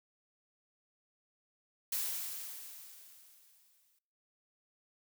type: noise with exponential decay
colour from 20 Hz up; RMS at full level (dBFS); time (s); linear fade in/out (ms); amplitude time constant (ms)
blue; -34; 1.92-3.99; 5; 450
effects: noise-tail reverb RT60 0.8 s tail -24 dB re dry